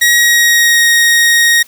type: tone with pitch glide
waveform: sawtooth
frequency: 1900 to 1872.8 Hz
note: A#6 to A#6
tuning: +33 to +8 cents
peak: -3 dBFS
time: 0.01-1.63 s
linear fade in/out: 10 ms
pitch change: -25 cents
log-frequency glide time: 0.15-0.86 s
effects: white hiss -42 dBFS RMS until 1.67 s